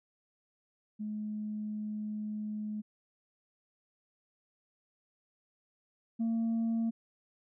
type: tone pair in turn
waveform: sine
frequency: 212.2 / 227.7 Hz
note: G#3 / A#3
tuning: +38 / -40 cents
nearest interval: minor second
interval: 122 cents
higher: second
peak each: -34 / -26 dBFS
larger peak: second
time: 0.99-2.82 / 6.19-6.91 s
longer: first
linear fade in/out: 20 ms
effects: tanh soft clip ceiling -27 dBFS